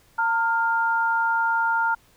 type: tone pair together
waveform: sine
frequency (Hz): 910.5 / 1403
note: A#5 / F6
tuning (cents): -41 / +8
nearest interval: perfect fifth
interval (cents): 749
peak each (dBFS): -22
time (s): 0.18-1.95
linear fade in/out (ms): 10
effects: pink hiss -58 dBFS RMS until 2.16 s